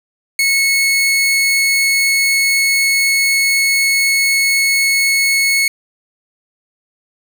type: tone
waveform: sawtooth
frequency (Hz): 2194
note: C#7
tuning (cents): -18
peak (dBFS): -8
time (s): 0.39-5.68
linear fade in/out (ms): 2
effects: none